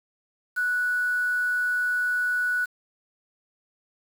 sine tone with quantisation, 1476 Hz, F#6, 5 cents flat, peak -22 dBFS, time 0.56-2.66 s, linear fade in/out 20 ms, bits 7, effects none

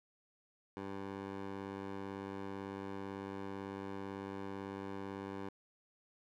15% pulse tone with band-pass filter, 98 Hz, G2, in tune, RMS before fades -44 dBFS, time 0.77-5.49 s, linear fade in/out 0 ms, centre 630 Hz, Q 0.64, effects none

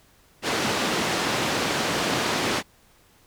pink band-pass noise, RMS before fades -25 dBFS, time 0.42-2.63 s, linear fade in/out 50 ms, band 190 to 5700 Hz, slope 12 dB/octave, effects pink hiss -58 dBFS RMS until 3.26 s

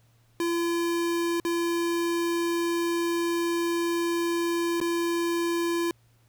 square tone with dropouts, 340.2 Hz, F4, 45 cents flat, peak -25 dBFS, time 0.4-5.91 s, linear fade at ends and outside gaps 1 ms, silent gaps 1.4-1.45 / 4.802-4.813 s, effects added 116 Hz sine -60 dBFS peak until 6.28 s + pink hiss -67 dBFS RMS until 6.28 s

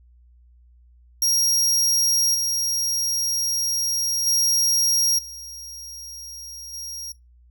sawtooth tone with level steps, 5620 Hz, F8, 10 cents sharp, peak -15 / -19 / -15 / -33 / -29 dBFS, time 1.22-7.12 s, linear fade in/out 2 ms, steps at 2.34 / 4.26 / 5.18 / 6.73 s, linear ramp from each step 10 ms, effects noise-tail reverb RT60 0.2 s tail -20 dB re dry + added 60 Hz sine -50 dBFS peak until 7.5 s

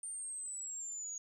sine linear sweep, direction down, 8960 to 6645 Hz, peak -40 dBFS, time 0.03-1.18 s, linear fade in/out 2 ms, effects 12-bit

